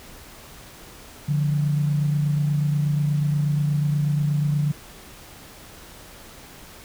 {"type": "tone pair together", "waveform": "sine", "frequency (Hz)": [146.31, 174.61], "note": ["D3", "F3"], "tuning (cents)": [-6, 0], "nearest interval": "minor third", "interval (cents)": 306, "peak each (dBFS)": [-19, -29], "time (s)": [1.28, 4.72], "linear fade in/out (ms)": 10, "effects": ["pink hiss -44 dBFS RMS until 6.84 s"]}